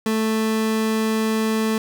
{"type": "tone", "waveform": "30% pulse", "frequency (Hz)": 220, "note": "A3", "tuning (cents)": 0, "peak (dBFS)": -16, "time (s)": [0.06, 1.78], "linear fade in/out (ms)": 2, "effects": ["9-bit"]}